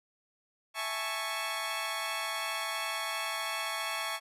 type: chord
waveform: 15% pulse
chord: A major seventh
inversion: second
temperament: equal with one note detuned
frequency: 659.3 / 827.7 / 880 / 1108.7 Hz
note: E5 / G#5 / A5 / C#6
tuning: 0 / -6 / 0 / 0 cents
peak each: -33 / -35 / -34 / -29 dBFS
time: 0.74-4.2 s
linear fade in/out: 50 ms
effects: resampled to 32000 Hz